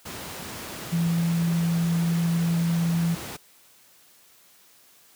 sine tone in noise, 168.3 Hz, E3, 36 cents sharp, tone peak -20 dBFS, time 0.92-3.15 s, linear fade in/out 10 ms, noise pink, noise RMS -36 dBFS, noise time 0.05-3.37 s, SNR +13 dB, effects white hiss -56 dBFS RMS until 5.15 s + high-pass 100 Hz 12 dB/octave

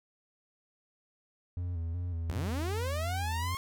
triangle tone with vibrato, 85.7 Hz, F2, 32 cents flat, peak -30 dBFS, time 1.57-3.55 s, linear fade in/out 0 ms, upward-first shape square, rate 2.7 Hz, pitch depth 55 cents each way
sawtooth linear sweep, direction up, 51.91 to 1092 Hz, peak -31 dBFS, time 2.29-3.57 s, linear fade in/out 0 ms
effects none

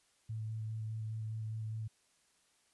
sine tone with vibrato, 110 Hz, A2, in tune, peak -37 dBFS, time 0.29-1.88 s, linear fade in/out 10 ms, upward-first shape square, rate 4.9 Hz, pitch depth 11 cents each way, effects white hiss -72 dBFS RMS until 2.73 s + resampled to 24000 Hz

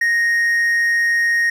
triangle tone with amplitude modulation, 1864.7 Hz, A#6, in tune, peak -11 dBFS, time 0.01-1.5 s, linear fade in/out 5 ms, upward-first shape sine, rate 186 Hz, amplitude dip 25%, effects none

